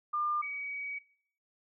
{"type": "tone pair in turn", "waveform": "sine", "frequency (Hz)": [1200, 2265], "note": ["D6", "C#7"], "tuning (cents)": [37, 37], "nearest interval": "major seventh", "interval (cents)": 1100, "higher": "second", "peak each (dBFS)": [-29, -35], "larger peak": "first", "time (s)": [[0.13, 0.42], [0.42, 0.99]], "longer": "second", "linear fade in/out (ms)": 10, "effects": ["noise-tail reverb RT60 0.6 s tail -21 dB re dry"]}